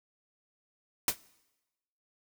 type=noise with exponential decay; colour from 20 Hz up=white; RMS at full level=-21 dBFS; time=1.08-1.17 s; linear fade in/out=2 ms; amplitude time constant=18 ms; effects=noise-tail reverb RT60 1.0 s tail -22 dB re dry